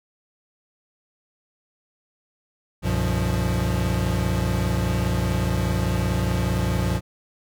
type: tone cluster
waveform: square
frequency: 64.4 / 95.6 / 120.5 / 175.9 Hz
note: C2 / G2 / B2 / F3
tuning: -27 / -43 / -42 / +13 cents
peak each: -27 dBFS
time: 2.82-7.01 s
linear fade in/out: 50 ms
effects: none